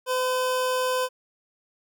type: tone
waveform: 25% pulse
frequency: 509 Hz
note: C5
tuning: 48 cents flat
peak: -19 dBFS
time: 0.06-1.09 s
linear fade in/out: 50 ms
effects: none